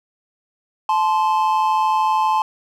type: tone pair together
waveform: triangle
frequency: 868.3 / 1041 Hz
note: A5 / C6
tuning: -23 / -9 cents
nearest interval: minor third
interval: 314 cents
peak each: -15 / -17 dBFS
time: 0.89-2.42 s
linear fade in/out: 2 ms
effects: none